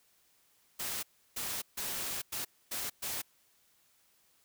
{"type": "noise bursts at uneven times", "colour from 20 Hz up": "white", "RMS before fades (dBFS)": -37, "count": 6, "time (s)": [[0.79, 1.03], [1.36, 1.62], [1.77, 2.22], [2.32, 2.45], [2.71, 2.9], [3.02, 3.22]], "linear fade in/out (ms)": 10, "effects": ["white hiss -69 dBFS RMS until 4.44 s"]}